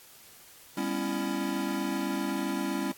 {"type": "chord", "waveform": "square", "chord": "C# half-diminished seventh", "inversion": "second", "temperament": "just", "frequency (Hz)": [199.57, 249.5, 277.2, 332.6], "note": ["G3", "B3", "C#4", "E4"], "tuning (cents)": [31, 18, 0, 16], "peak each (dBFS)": [-35, -38, -34, -35], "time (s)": [0.77, 2.92], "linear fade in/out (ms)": 5, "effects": ["white hiss -53 dBFS RMS until 2.97 s", "AAC 64 kbps"]}